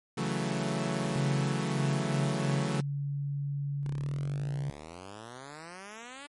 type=chord; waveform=sawtooth; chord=F# minor seventh; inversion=second; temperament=equal; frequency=138.59 / 164.81 / 185 / 220 Hz; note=C#3 / E3 / F#3 / A3; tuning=0 / 0 / 0 / 0 cents; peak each=-31 dBFS; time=0.17-2.81 s; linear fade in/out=10 ms
type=tone with pitch glide; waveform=sine; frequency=140 to 141.71 Hz; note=C#3 to C#3; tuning=+18 to +39 cents; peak=-30 dBFS; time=1.16-4.7 s; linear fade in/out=0 ms; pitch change=+21 cents; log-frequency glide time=1.58-2 s
type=exponential sweep; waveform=5% pulse; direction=up; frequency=30.87 to 293.7 Hz; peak=-32 dBFS; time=3.83-6.27 s; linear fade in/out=10 ms
effects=MP3 48 kbps